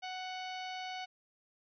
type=harmonic tone; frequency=742 Hz; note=F#5; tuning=5 cents sharp; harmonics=1 / 2 / 3 / 4 / 5 / 6 / 7 / 8; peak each=-41 / -50 / -47 / -48 / -53 / -52 / -61 / -59 dBFS; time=0.02-1.06 s; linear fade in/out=20 ms; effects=none

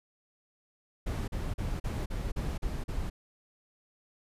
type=noise bursts; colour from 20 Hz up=brown; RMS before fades=-33 dBFS; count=8; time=1.06-3.1 s; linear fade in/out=10 ms; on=220 ms; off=40 ms; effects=resampled to 32000 Hz

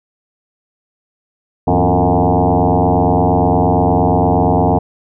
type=tone with frequency modulation; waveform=sine; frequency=276.9 Hz; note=C#4; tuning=2 cents flat; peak=-9 dBFS; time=1.67-4.79 s; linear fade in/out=10 ms; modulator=88.6 Hz; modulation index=6.6; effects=none

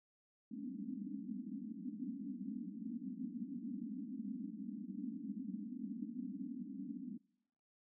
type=band-pass noise; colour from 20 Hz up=pink; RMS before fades=-45 dBFS; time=0.51-7.18 s; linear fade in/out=10 ms; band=190 to 290 Hz; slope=96 dB/octave; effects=noise-tail reverb RT60 0.9 s tail -26 dB re dry

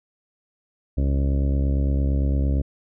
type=harmonic tone; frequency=68.8 Hz; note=C#2; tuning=12 cents flat; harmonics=1 / 2 / 3 / 4 / 5 / 6 / 7 / 8 / 9; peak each=-19 / -27 / -33 / -30 / -39 / -42 / -41 / -39 / -43 dBFS; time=0.97-2.62 s; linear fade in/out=10 ms; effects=none

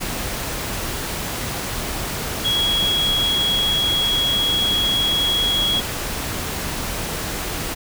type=tone in noise; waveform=sine; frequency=3322 Hz; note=G#7; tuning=in tune; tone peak=-17 dBFS; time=2.44-5.81 s; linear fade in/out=20 ms; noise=pink; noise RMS=-26 dBFS; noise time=0-7.75 s; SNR=+6 dB; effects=none

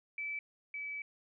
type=tone pair in turn; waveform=sine; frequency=2311 / 2295 Hz; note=D7 / D7; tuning=-28 / -40 cents; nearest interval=unison; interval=12 cents; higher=first; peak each=-36 / -38 dBFS; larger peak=first; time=0.18-0.39 / 0.74-1.02 s; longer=second; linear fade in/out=2 ms; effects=none

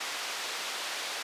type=band-pass noise; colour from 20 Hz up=white; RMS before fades=-36 dBFS; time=0-1.23 s; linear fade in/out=10 ms; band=490 to 4500 Hz; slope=12 dB/octave; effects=resampled to 32000 Hz

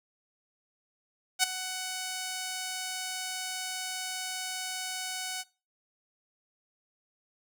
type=tone with ADSR envelope; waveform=5% pulse; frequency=745 Hz; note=F#5; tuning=12 cents sharp; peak=-8 dBFS; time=1.39-5.44 s; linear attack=43 ms; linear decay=11 ms; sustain=-14 dB; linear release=37 ms; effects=noise-tail reverb RT60 0.3 s tail -20 dB re dry

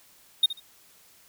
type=tone with echo; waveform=triangle; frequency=3699 Hz; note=A#7; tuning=14 cents flat; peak=-14 dBFS; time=0.43-0.46 s; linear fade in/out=5 ms; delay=70 ms; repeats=2; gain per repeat=-14 dB; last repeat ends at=0.6 s; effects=white hiss -57 dBFS RMS until 1.28 s

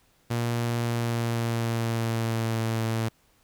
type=tone with pitch glide; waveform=sawtooth; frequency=118.1 to 112.96 Hz; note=A#2 to A2; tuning=+23 to +46 cents; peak=-21 dBFS; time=0.3-3.09 s; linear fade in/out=10 ms; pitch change=-77 cents; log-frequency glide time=0.77-2.65 s; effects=pink hiss -64 dBFS RMS until 3.43 s

